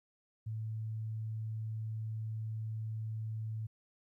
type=tone; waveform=sine; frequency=110 Hz; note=A2; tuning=in tune; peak=-36 dBFS; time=0.46-3.67 s; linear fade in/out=10 ms; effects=13-bit